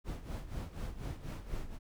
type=noise with tremolo; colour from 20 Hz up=brown; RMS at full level=-37 dBFS; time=0.04-1.79 s; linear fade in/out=50 ms; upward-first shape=sine; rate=4.1 Hz; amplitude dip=75%; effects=none